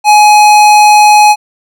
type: tone with hard clipping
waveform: sine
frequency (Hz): 840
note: G#5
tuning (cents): +19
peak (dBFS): -3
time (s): 0.04-1.36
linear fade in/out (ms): 50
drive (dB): 18
effects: none